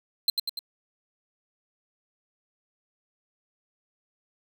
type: tone with echo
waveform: 45% pulse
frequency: 4110 Hz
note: C8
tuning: 32 cents flat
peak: -18 dBFS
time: 0.28-0.3 s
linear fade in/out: 2 ms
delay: 97 ms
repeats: 3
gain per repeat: -4 dB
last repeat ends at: 0.591 s
effects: none